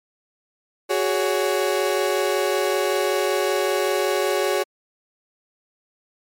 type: chord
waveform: 35% pulse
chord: F# suspended second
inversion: none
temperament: equal with one note detuned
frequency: 370 / 415.3 / 560.8 Hz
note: F#4 / G#4 / C#5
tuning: 0 / 0 / +20 cents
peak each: -22 dBFS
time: 0.89-4.64 s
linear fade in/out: 20 ms
effects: MP3 64 kbps